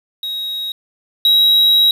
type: tone pair in turn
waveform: triangle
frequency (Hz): 3796 / 3847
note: A#7 / B7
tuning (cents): +31 / -46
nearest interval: unison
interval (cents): 23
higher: second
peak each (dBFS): -19 / -7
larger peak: second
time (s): 0.23-0.72 / 1.25-1.91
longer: second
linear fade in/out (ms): 2
effects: 7-bit